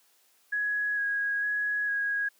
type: tone with vibrato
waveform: sine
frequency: 1661.2 Hz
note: G#6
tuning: in tune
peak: -26 dBFS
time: 0.52-2.29 s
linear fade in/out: 10 ms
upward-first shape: square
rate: 1.1 Hz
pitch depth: 13 cents each way
effects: white hiss -65 dBFS RMS until 2.39 s + high-pass 300 Hz 12 dB/octave